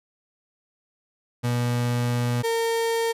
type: tone pair in turn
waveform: 35% pulse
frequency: 121.1 / 458 Hz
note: B2 / A#4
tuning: -34 / -31 cents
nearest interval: octave + major seventh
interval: 2303 cents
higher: second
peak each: -20 / -20 dBFS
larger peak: neither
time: 1.43-2.43 / 2.43-3.13 s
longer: first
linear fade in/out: 20 ms
effects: resampled to 32000 Hz